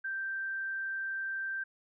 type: tone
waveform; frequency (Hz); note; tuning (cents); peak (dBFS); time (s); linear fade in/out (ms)
sine; 1568; G6; 0; -33; 0.04-1.64; 10
effects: none